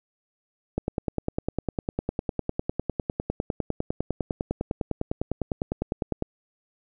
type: click train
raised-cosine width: 2 ms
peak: -12 dBFS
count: 55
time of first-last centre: 0.78-6.224 s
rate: 9.92 Hz
effects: none